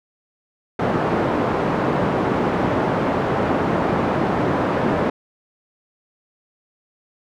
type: band-pass noise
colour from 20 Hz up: pink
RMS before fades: -20 dBFS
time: 0.79-5.1 s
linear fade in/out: 5 ms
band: 160 to 1100 Hz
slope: 12 dB/octave
effects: none